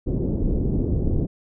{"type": "low-pass noise", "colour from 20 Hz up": "pink", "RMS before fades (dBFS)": -22, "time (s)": [0.06, 1.27], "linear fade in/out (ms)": 20, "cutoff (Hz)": 400, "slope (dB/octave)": 24, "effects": []}